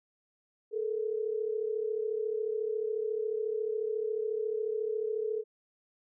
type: tone pair together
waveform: sine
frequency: 430 / 464.1 Hz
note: A4 / A#4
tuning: -40 / -8 cents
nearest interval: minor second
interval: 132 cents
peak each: -31 / -35 dBFS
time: 0.71-5.44 s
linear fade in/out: 50 ms
effects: none